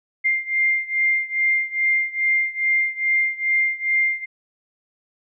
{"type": "beating tone pair", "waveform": "sine", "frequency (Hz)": [2103, 2105.4], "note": ["C7", "C7"], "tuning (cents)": [8, 10], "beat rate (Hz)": 2.4, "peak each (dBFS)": [-20, -22], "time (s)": [0.24, 4.26], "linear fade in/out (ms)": 20, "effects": []}